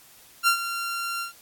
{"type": "tone with ADSR envelope", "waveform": "sawtooth", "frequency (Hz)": 1379, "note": "F6", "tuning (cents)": -22, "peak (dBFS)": -12, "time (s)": [0.43, 1.33], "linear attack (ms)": 43, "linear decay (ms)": 93, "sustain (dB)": -12, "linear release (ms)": 120, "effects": ["white hiss -52 dBFS RMS until 1.41 s", "AAC 64 kbps"]}